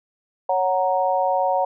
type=chord; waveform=sine; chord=F# major; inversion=second; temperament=equal; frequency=554.4 / 740 / 932.3 Hz; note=C#5 / F#5 / A#5; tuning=0 / 0 / 0 cents; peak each=-22 / -21 / -23 dBFS; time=0.49-1.65 s; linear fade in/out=5 ms; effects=none